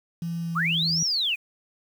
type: tone with pitch glide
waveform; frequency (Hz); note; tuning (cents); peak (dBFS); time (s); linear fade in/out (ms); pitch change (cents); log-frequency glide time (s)
sine; 168.4 to 164.27; E3 to E3; +37 to -6; -27; 0.22-1.03; 2; -43; 0.39-0.81
type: linear two-way sweep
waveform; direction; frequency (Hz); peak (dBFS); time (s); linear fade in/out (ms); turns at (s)
sine; up then down; 1046.5 to 5860 to 2361; -22; 0.55-1.36; 20; 1.02
effects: 8-bit